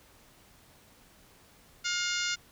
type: harmonic tone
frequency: 710 Hz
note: F5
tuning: 28 cents sharp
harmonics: 2 / 3 / 4 / 5 / 6 / 7 / 8 / 9 / 10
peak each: -34 / -36 / -37 / -38 / -39 / -39 / -40 / -41 / -41 dBFS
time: 1.84-2.36 s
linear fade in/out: 20 ms
effects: pink hiss -59 dBFS RMS until 2.51 s